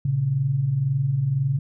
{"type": "tone pair together", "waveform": "sine", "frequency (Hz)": [116, 137.95], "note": ["A#2", "C#3"], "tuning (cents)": [-8, -8], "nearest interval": "minor third", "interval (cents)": 300, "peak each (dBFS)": [-27, -20], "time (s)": [0.05, 1.59], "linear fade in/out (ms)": 5, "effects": []}